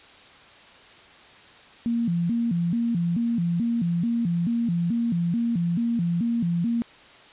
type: tone with vibrato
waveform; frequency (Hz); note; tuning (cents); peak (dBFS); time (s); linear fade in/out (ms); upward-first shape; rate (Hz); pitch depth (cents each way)
sine; 200; G3; +35; -21; 1.86-6.82; 0; square; 2.3; 270
effects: white hiss -49 dBFS RMS until 7.32 s + resampled to 8000 Hz